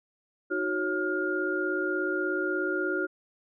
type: tone cluster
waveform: sine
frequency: 313.5 / 370.1 / 550 / 1415 Hz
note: D#4 / F#4 / C#5 / F6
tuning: +13 / 0 / -14 / +22 cents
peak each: -33 / -30 / -36 / -30 dBFS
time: 0.5-3.07 s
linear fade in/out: 20 ms
effects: none